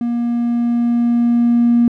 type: tone with level ramp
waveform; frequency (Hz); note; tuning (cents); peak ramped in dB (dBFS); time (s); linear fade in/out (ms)
triangle; 237.3; A#3; +31; -14 to -5; 0.01-1.88; 2
effects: tanh soft clip ceiling -6 dBFS